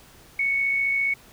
sine tone with amplitude modulation, 2217 Hz, C#7, in tune, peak -19 dBFS, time 0.39-1.14 s, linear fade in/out 5 ms, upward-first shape sine, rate 54.7 Hz, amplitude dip 30%, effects pink hiss -51 dBFS RMS until 1.32 s

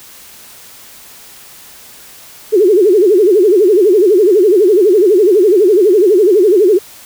sine tone with vibrato, 392 Hz, G4, in tune, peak -5 dBFS, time 2.52-6.79 s, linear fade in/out 20 ms, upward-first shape sine, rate 12 Hz, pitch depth 210 cents each way, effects white hiss -37 dBFS RMS until 7.05 s

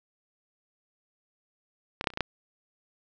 clicks, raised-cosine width 0.3 ms, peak -13 / -18 / -7 / -28 / -29 / -15 / -9 dBFS, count 7, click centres 2.011 / 2.042 / 2.072 / 2.103 / 2.137 / 2.174 / 2.207 s, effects resampled to 16000 Hz + 8-bit

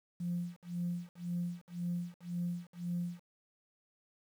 sine tone with tremolo, 174.6 Hz, F3, in tune, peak -31 dBFS, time 0.2-3.2 s, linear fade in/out 5 ms, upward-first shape sine, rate 1.9 Hz, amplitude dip 100%, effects tanh soft clip ceiling -28 dBFS + 10-bit

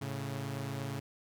sawtooth tone pair together, 109.6 / 138.09 Hz, A2 / C#3, -6 / -6 cents, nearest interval major third, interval 400 cents, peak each -36 / -34 dBFS, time 0.01-1 s, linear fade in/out 10 ms, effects none

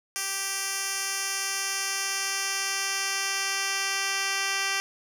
10% pulse tone with band-pass filter sweep, 391.2 Hz, G4, 4 cents flat, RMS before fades -29 dBFS, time 0.16-4.8 s, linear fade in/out 0 ms, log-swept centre 8100 to 4200 Hz, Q 0.96, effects none

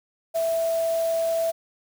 sine tone in noise, 660 Hz, E5, 2 cents sharp, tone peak -21 dBFS, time 0.34-1.52 s, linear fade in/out 20 ms, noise white, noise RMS -39 dBFS, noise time 0.34-1.52 s, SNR +15 dB, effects none

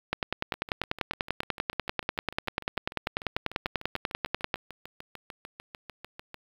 two click trains, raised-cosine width 0.3 ms, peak -10 / -24 dBFS, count 46 / 40, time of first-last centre 0.13-4.542 / 0.54-6.344 s, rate 10.2 / 6.72 Hz, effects low-pass 5000 Hz 12 dB/octave + 7-bit

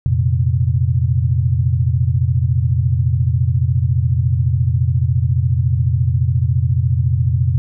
sine chord, F suspended fourth, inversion none, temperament equal, 87.31 / 116.54 / 130.81 Hz, F2 / Bb2 / C3, 0 / 0 / 0 cents, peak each -17 dBFS, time 0.06-7.58 s, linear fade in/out 0 ms, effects none

